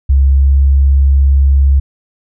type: tone with pitch glide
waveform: sine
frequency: 68 to 68.63 Hz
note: C#2 to C#2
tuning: -33 to -17 cents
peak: -5 dBFS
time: 0.09-1.8 s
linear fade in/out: 10 ms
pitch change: +16 cents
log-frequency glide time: 0.3-0.52 s
effects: none

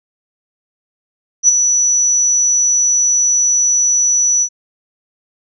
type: tone with ADSR envelope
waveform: sine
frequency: 5920 Hz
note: F#8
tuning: in tune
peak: -3 dBFS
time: 1.43-4.49 s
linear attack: 54 ms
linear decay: 15 ms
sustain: -7 dB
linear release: 70 ms
effects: none

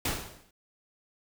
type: noise with exponential decay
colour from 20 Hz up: pink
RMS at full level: -26 dBFS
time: 0.05-0.51 s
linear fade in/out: 5 ms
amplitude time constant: 98 ms
effects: none

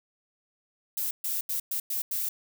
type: noise bursts at uneven times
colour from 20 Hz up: violet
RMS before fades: -30 dBFS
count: 6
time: 0.97-1.11 / 1.24-1.41 / 1.49-1.6 / 1.71-1.8 / 1.9-2.02 / 2.11-2.29 s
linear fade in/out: 5 ms
effects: none

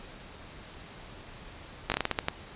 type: slowing click train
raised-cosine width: 0.3 ms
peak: -10 dBFS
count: 9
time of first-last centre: 1.9-2.285 s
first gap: 18 ms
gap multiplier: 1.27
effects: pink hiss -47 dBFS RMS until 2.55 s + resampled to 8000 Hz

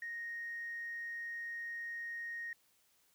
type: tone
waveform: sine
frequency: 1864.7 Hz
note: A#6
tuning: in tune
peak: -39 dBFS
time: 0.02-2.53 s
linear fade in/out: 2 ms
effects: tanh soft clip ceiling -35 dBFS + white hiss -72 dBFS RMS until 3.14 s

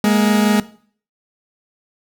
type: tone pair together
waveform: 40% pulse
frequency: 208.4 / 233.9 Hz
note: G#3 / A#3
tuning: +6 / +6 cents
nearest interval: major second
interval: 200 cents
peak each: -12 / -18 dBFS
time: 0.04-0.6 s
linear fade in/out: 2 ms
effects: noise-tail reverb RT60 0.5 s tail -18 dB re dry

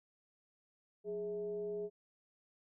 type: tone with frequency modulation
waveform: sine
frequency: 415.3 Hz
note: G#4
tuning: in tune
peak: -37 dBFS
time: 1.04-1.9 s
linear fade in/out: 50 ms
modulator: 234 Hz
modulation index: 0.43
effects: none

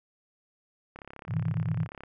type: click train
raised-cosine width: 0.5 ms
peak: -28 dBFS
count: 38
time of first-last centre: 0.96-2.036 s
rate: 34.4 Hz
type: chord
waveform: sine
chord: E major seventh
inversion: first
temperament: equal with one note detuned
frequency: 103.83 / 123.97 / 155.56 / 164.81 Hz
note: G#2 / B2 / D#3 / E3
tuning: 0 / +7 / 0 / 0 cents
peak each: -32 dBFS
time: 1.27-1.88 s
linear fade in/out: 50 ms
effects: none

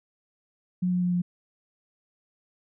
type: tone with pitch steps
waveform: sine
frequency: 180.9 / 179.55 / 178.2 / 176.87 Hz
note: F#3 / F3 / F3 / F3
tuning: -39 / +48 / +35 / +22 cents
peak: -22 dBFS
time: 0.82-1.22 s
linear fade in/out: 10 ms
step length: 100 ms
effects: none

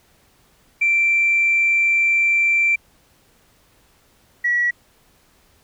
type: tone pair in turn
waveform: sine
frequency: 2349 / 1930.4 Hz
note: D7 / B6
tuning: 0 / -40 cents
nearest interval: minor third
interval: 340 cents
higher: first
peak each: -13 / -15 dBFS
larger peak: first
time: 0.81-2.76 / 4.44-4.71 s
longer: first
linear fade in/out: 10 ms
effects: tanh soft clip ceiling -9 dBFS + pink hiss -57 dBFS RMS until 5.63 s

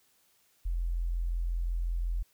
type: tone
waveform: sine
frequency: 42.77 Hz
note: F1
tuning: 35 cents flat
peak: -28 dBFS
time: 0.65-2.23 s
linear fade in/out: 10 ms
effects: white hiss -68 dBFS RMS until 2.33 s

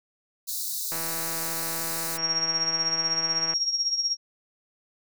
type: high-pass noise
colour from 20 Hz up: white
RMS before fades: -31 dBFS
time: 0.47-2.18 s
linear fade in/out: 20 ms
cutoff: 3800 Hz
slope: 96 dB/octave
type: click train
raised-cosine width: 0.5 ms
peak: -21 dBFS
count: 430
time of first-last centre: 0.92-3.536 s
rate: 164 Hz
type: tone with tremolo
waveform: sine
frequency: 5588 Hz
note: F8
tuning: in tune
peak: -20 dBFS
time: 2.17-4.17 s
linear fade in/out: 50 ms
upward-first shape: triangle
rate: 16 Hz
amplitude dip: 75%
effects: none

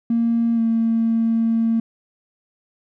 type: tone with pitch glide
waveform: triangle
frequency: 231.8 to 227.3 Hz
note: A#3 to A#3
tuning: -10 to -43 cents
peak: -12 dBFS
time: 0.1-1.8 s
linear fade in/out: 5 ms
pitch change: -33 cents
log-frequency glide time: 0.55-0.6 s
effects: tanh soft clip ceiling -13 dBFS

